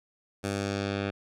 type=tone with low-pass filter sweep; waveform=10% pulse; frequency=100 Hz; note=G2; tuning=35 cents sharp; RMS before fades=-31 dBFS; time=0.43-1.11 s; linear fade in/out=20 ms; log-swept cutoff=10000 to 2900 Hz; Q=1.3; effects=none